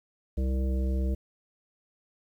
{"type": "harmonic tone with a mistuned harmonic", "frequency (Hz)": 65.41, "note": "C2", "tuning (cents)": 0, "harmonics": [1, 3, 5, 7, 9], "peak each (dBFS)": [-25, -35, -39, -42, -44], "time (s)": [0.37, 1.15], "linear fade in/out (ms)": 10, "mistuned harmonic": 3, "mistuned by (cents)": -16, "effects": ["10-bit"]}